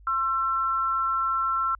sine tone pair together, 1065.9 / 1343 Hz, C6 / E6, +32 / +32 cents, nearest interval major third, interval 400 cents, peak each -30 / -23 dBFS, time 0.07-1.75 s, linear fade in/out 2 ms, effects added 50 Hz sine -48 dBFS peak until 1.79 s

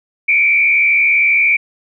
sine tone with frequency modulation, 2324 Hz, D7, 19 cents flat, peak -9 dBFS, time 0.28-1.57 s, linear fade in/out 10 ms, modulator 72.7 Hz, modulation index 1.2, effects none

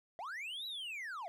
triangle linear two-way sweep, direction up then down, 628 to 3975 to 628 Hz, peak -39 dBFS, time 0.19-1.28 s, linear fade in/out 0 ms, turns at 0.66 s, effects none

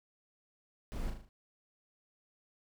brown noise with echo, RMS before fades -39 dBFS, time 0.92-1.1 s, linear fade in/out 0 ms, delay 38 ms, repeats 5, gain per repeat -5 dB, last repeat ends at 1.29 s, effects none

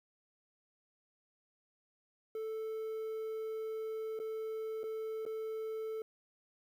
triangle tone with dropouts, 440 Hz, A4, in tune, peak -35 dBFS, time 2.35-6.02 s, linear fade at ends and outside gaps 2 ms, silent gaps 4.191-4.199 / 4.833-4.839 / 5.253-5.263 s, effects 11-bit

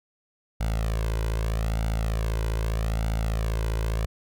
sawtooth tone with flanger, 55 Hz, A1, in tune, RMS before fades -26 dBFS, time 0.6-4.06 s, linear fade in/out 10 ms, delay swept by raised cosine 1.4 to 2.01 ms, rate 0.8 Hz, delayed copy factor +0.8, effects none

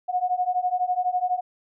sine beating tone pair, 720 / 732 Hz, F#5 / F#5, -47 / -19 cents, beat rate 12 Hz, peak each -25 / -24 dBFS, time 0.08-1.41 s, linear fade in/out 20 ms, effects none

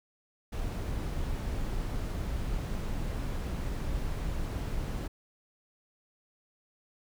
brown noise, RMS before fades -33 dBFS, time 0.52-5.08 s, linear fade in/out 10 ms, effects none

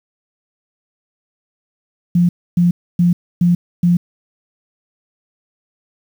sine tone bursts, 174.61 Hz, F3, in tune, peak -9 dBFS, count 5, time 2.15-3.97 s, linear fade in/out 5 ms, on 140 ms, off 280 ms, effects 7-bit

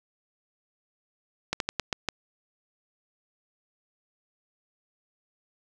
slowing click train, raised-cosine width 0.2 ms, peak -9 dBFS, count 6, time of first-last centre 1.53-2.087 s, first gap 72 ms, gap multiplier 1.22, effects none

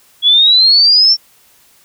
sine exponential sweep, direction up, 3341 to 5490 Hz, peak -5 dBFS, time 0.22-1.17 s, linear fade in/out 50 ms, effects white hiss -49 dBFS RMS until 1.84 s

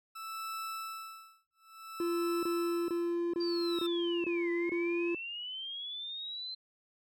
40% pulse tone with tremolo, 1318.5 Hz, E6, in tune, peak -36 dBFS, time 0.15-3.87 s, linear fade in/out 10 ms, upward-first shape sine, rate 0.56 Hz, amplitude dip 100%
triangle tone bursts, 343.6 Hz, F4, 28 cents flat, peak -28 dBFS, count 7, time 2-5.148 s, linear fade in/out 2 ms, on 430 ms, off 23 ms
sine linear two-way sweep, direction down then up, 4756 to 1975.5 to 4110 Hz, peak -38 dBFS, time 3.4-6.55 s, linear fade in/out 10 ms, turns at 4.51 s
effects none

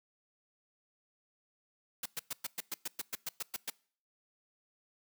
white noise bursts, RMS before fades -37 dBFS, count 13, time 2.03-3.701 s, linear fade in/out 5 ms, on 27 ms, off 110 ms, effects noise-tail reverb RT60 0.5 s tail -24 dB re dry + high-pass 150 Hz 12 dB/octave

